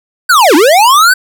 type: linear two-way sweep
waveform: square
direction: down then up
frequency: 1558 to 274 to 1558 Hz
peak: -4 dBFS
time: 0.29-1.14 s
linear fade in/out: 10 ms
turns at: 0.55 s
effects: none

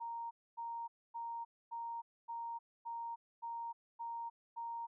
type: tone bursts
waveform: sine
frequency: 930 Hz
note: A#5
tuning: 4 cents flat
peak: -40 dBFS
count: 9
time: 0-4.87 s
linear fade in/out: 20 ms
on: 310 ms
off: 260 ms
effects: none

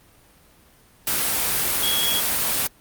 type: tone in noise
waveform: sine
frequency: 3322 Hz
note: G#7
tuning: in tune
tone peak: -22 dBFS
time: 1.83-2.2 s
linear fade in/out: 2 ms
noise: white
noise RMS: -22 dBFS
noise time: 1.07-2.67 s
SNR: -3 dB
effects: pink hiss -54 dBFS RMS until 2.8 s + Opus 32 kbps

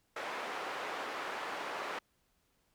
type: band-pass noise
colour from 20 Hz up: white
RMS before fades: -40 dBFS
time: 0.16-1.99 s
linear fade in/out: 5 ms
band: 410 to 1500 Hz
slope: 12 dB/octave
effects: pink hiss -75 dBFS RMS until 2.74 s

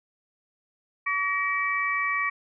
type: tone cluster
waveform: sine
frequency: 1141 / 1892 / 2299 Hz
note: C#6 / A#6 / D7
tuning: +50 / +25 / -37 cents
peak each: -28 dBFS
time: 1.06-2.3 s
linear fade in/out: 10 ms
effects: none

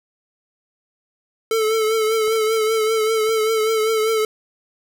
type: tone with vibrato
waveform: square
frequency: 440 Hz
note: A4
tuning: in tune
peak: -17 dBFS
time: 1.51-4.25 s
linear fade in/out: 2 ms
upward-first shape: triangle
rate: 5.1 Hz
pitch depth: 47 cents each way
type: clicks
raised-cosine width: 1 ms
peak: -25 / -27 dBFS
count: 2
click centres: 2.28 / 3.292 s
effects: none

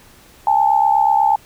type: tone pair together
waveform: sine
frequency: 811.8 / 880 Hz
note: G#5 / A5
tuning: -40 / 0 cents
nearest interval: minor second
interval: 140 cents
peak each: -14 dBFS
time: 0.47-1.36 s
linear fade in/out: 2 ms
effects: pink hiss -47 dBFS RMS until 1.45 s

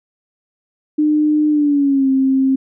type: tone with pitch glide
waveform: sine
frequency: 302.4 to 266.3 Hz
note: D#4 to C4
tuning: -49 to +31 cents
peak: -11 dBFS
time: 0.98-2.56 s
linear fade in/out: 10 ms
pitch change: -220 cents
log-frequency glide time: 1.49-2.09 s
effects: none

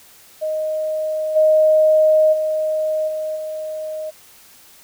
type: tone with level steps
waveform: sine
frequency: 622.3 Hz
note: D#5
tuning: in tune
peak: -19 / -10 / -17 / -21 / -24 dBFS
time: 0.41-4.11 s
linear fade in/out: 20 ms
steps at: 1.35 / 2.32 / 3.07 / 3.35 s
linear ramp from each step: 20 ms
effects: white hiss -47 dBFS RMS until 4.83 s

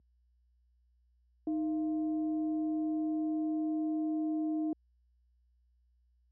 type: tone with frequency modulation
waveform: sine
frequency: 311.1 Hz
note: D#4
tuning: in tune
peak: -29 dBFS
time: 1.47-4.73 s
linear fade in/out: 2 ms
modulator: 371 Hz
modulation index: 0.34
effects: added 60 Hz sine -46 dBFS peak until 6.31 s + high-pass 200 Hz 12 dB/octave

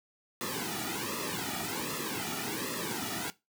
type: noise with flanger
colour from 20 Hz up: pink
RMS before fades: -35 dBFS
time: 0.41-3.3 s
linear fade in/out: 0 ms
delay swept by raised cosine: 1.3 to 1.92 ms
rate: 1.3 Hz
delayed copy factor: -0.8
effects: noise-tail reverb RT60 0.2 s tail -17 dB re dry + high-pass 150 Hz 12 dB/octave

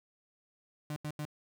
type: tone bursts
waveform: 35% pulse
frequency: 150 Hz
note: D3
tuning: 37 cents sharp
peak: -34 dBFS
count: 3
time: 0.9-1.252 s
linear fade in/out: 2 ms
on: 62 ms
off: 83 ms
effects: none

